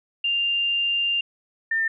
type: tone pair in turn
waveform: sine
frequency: 2794 / 1802.5 Hz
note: F7 / A6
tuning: 0 / +41 cents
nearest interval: minor sixth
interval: 759 cents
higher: first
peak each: -20 dBFS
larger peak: neither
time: 0.24-1.21 / 1.71-1.88 s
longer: first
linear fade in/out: 5 ms
effects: none